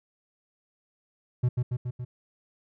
triangle tone with echo, 123.47 Hz, B2, in tune, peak -18 dBFS, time 1.43-1.49 s, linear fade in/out 10 ms, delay 140 ms, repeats 4, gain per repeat -3 dB, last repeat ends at 2.05 s, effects none

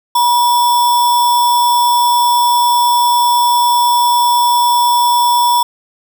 sine tone with sample-and-hold, 966 Hz, B5, 39 cents flat, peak -8 dBFS, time 0.15-5.63 s, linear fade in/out 5 ms, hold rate 4410 Hz, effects none

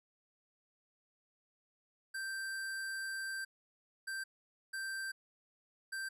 square tone bursts at uneven times, 1568 Hz, G6, in tune, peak -39 dBFS, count 4, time 2.14-3.45 / 4.07-4.24 / 4.73-5.12 / 5.92-6.09 s, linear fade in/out 10 ms, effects resampled to 32000 Hz

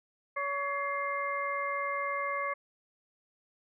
harmonic tone with a mistuned harmonic, 564 Hz, C#5, 30 cents sharp, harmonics 1 / 2 / 3 / 4, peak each -37 / -33 / -42 / -36 dBFS, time 0.36-2.54 s, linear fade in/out 10 ms, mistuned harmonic 4, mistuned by -120 cents, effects none

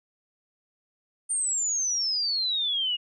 sine exponential sweep, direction down, 9000 to 2842 Hz, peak -24 dBFS, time 1.29-2.97 s, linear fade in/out 20 ms, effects none

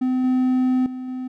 triangle tone with level steps, 255.7 Hz, C4, 40 cents flat, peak -16 / -14 / -26 / -24 dBFS, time 0.01-1.28 s, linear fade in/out 10 ms, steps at 0.24 / 0.86 / 1.08 s, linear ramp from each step 2 ms, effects none

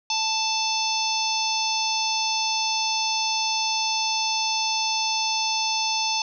harmonic tone, 880 Hz, A5, in tune, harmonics 1 / 3 / 4 / 5 / 6 / 7, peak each -27 / -30 / -31 / -30 / -28 / -30 dBFS, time 0.1-6.22 s, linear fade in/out 2 ms, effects none

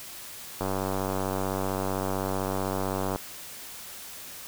click train, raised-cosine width 1 ms, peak -15 dBFS, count 245, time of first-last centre 0.61-3.16 s, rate 95.7 Hz, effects white hiss -42 dBFS RMS until 4.47 s

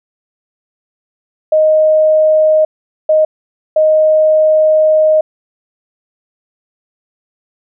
sine tone bursts at uneven times, 622.3 Hz, D#5, in tune, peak -6 dBFS, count 3, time 1.52-2.65 / 3.09-3.25 / 3.76-5.21 s, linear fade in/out 5 ms, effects none

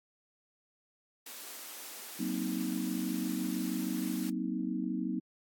white high-pass noise, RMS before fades -45 dBFS, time 1.26-4.3 s, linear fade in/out 5 ms, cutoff 220 Hz, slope 48 dB/octave
sine chord, C half-diminished seventh, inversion second, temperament just, 188.37 / 235.5 / 261.6 / 314 Hz, Gb3 / Bb3 / C4 / Eb4, +31 / +18 / 0 / +16 cents, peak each -37 dBFS, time 2.19-5.2 s, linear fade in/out 10 ms
effects AAC 64 kbps

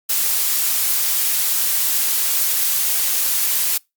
blue noise, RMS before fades -18 dBFS, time 0.09-3.78 s, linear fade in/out 10 ms, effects noise-tail reverb RT60 0.2 s tail -25 dB re dry + Opus 48 kbps

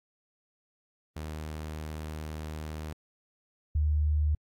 sawtooth / sine tone pair in turn, 77.4 / 75.37 Hz, D#2 / D2, -9 / +45 cents, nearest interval unison, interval 46 cents, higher first, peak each -32 / -23 dBFS, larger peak second, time 1.16-2.93 / 3.75-4.35 s, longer first, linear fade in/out 5 ms, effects AAC 64 kbps

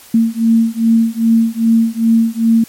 sine beating tone pair, 226.2 / 228.7 Hz, A3 / A#3, +48 / -33 cents, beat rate 2.5 Hz, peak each -12 dBFS, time 0.14-2.64 s, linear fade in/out 5 ms, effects white hiss -40 dBFS RMS until 2.68 s + MP3 64 kbps

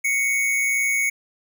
square tone pair together, 2100 / 2222 Hz, C7 / C#7, +6 / +4 cents, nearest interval minor second, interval 98 cents, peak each -30 / -20 dBFS, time 0.04-1.1 s, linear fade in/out 10 ms, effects none

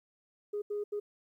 sine tone bursts at uneven times, 413.6 Hz, G#4, 7 cents flat, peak -31 dBFS, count 3, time 0.53-0.62 / 0.7-0.84 / 0.92-1 s, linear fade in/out 10 ms, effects tanh soft clip ceiling -28 dBFS + 12-bit

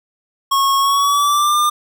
square tone with pitch glide, 1095 to 1201 Hz, C#6 to D6, -22 to +38 cents, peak -13 dBFS, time 0.51-1.7 s, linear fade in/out 10 ms, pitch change +160 cents, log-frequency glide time 0.78-1.58 s, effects none

